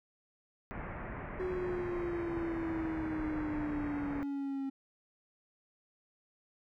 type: low-pass noise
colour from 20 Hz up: pink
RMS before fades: -42 dBFS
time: 0.71-4.23 s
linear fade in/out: 0 ms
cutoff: 2200 Hz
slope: 48 dB/octave
type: exponential sweep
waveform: triangle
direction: down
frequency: 370 to 270 Hz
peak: -32 dBFS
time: 1.39-4.7 s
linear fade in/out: 10 ms
effects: none